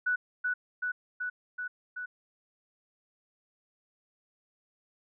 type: tone with echo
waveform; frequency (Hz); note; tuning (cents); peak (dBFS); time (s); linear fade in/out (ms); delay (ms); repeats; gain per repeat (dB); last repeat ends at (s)
sine; 1480; F#6; 0; -25; 0.06-0.16; 10; 380; 5; -2; 2.06
effects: none